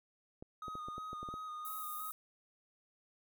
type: clicks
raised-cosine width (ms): 2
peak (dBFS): -34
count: 9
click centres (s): 0.425 / 0.682 / 0.754 / 0.885 / 0.981 / 1.131 / 1.23 / 1.288 / 1.34
type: tone with vibrato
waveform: triangle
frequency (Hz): 1244.5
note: D#6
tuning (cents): 0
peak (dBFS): -40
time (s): 0.62-2.11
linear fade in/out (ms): 2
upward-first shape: square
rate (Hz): 2.9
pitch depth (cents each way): 21
type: high-pass noise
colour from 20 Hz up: pink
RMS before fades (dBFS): -46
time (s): 1.65-2.12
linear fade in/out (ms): 0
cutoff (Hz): 11000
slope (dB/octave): 24
effects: none